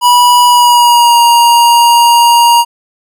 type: tone with pitch glide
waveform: square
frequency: 976 to 943.8 Hz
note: B5 to A#5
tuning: -21 to +21 cents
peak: -4 dBFS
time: 0.01-2.65 s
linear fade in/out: 50 ms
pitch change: -58 cents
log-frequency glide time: 0.45-1.2 s
effects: none